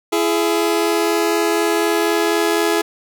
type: tone pair together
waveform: sawtooth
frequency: 336.2 / 420.3 Hz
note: E4 / G#4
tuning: +34 / +21 cents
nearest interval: major third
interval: 387 cents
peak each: -14 dBFS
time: 0.12-2.82 s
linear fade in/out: 10 ms
effects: none